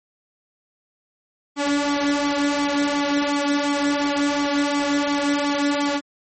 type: tone with flanger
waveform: sawtooth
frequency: 287 Hz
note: D4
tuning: 40 cents flat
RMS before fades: -21 dBFS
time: 1.56-6.01 s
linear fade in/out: 50 ms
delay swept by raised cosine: 0.88 to 2.98 ms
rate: 2.8 Hz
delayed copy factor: +0.6
effects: MP3 32 kbps